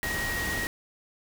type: tone in noise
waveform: sine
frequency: 1889 Hz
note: A#6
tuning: 22 cents sharp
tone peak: -30 dBFS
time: 0.03-0.67 s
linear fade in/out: 0 ms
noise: pink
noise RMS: -33 dBFS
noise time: 0.03-0.67 s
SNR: 0 dB
effects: none